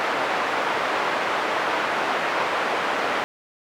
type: band-pass noise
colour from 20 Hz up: pink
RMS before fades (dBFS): -24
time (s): 0-3.24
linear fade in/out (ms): 0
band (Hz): 580 to 1900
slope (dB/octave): 12
effects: none